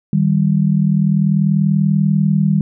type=tone pair together; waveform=sine; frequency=155.67 / 196 Hz; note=D#3 / G3; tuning=+1 / 0 cents; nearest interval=major third; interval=399 cents; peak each=-14 dBFS; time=0.13-2.61 s; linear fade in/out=2 ms; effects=none